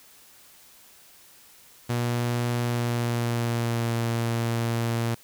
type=tone with pitch glide; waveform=sawtooth; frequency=120.1 to 116.28 Hz; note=B2 to A#2; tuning=-48 to -4 cents; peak=-20 dBFS; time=1.89-5.15 s; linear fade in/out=10 ms; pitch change=-56 cents; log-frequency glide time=2.6-3.95 s; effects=white hiss -53 dBFS RMS until 5.23 s